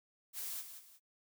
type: noise with echo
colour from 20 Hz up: blue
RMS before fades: -42 dBFS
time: 0.33-0.64 s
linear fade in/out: 50 ms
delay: 180 ms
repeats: 2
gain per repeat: -9 dB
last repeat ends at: 1 s
effects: noise-tail reverb RT60 0.1 s tail -26 dB re dry